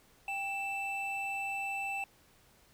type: tone pair together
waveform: triangle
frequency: 789 / 2654 Hz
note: G5 / E7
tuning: +11 / +11 cents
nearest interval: octave + major sixth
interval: 2100 cents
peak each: -36 / -34 dBFS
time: 0.28-2.04 s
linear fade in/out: 2 ms
effects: pink hiss -64 dBFS RMS until 2.73 s